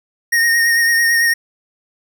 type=tone with vibrato; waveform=square; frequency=1855 Hz; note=A#6; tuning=9 cents flat; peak=-12 dBFS; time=0.32-1.34 s; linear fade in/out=10 ms; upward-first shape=sine; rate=9 Hz; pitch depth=25 cents each way; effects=none